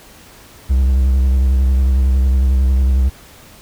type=tone with vibrato; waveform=triangle; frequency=65.4 Hz; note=C2; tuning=in tune; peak=-8 dBFS; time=0.69-3.1 s; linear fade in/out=20 ms; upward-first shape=triangle; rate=11 Hz; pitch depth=68 cents each way; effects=pink hiss -42 dBFS RMS until 3.61 s